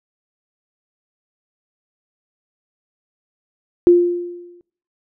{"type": "tone with exponential decay", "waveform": "sine", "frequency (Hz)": 350, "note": "F4", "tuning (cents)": 4, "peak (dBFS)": -4, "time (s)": [3.87, 4.61], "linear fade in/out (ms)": 0, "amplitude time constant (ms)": 160, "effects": ["noise-tail reverb RT60 0.5 s tail -22 dB re dry"]}